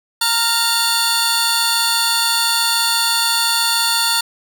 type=tone cluster; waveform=sawtooth; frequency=922 / 1396 / 3516 / 4328 / 4533 Hz; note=A#5 / F6 / A7 / C#8 / C#8; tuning=-19 / -1 / -2 / -42 / +38 cents; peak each=-18 dBFS; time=0.21-4.21 s; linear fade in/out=5 ms; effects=none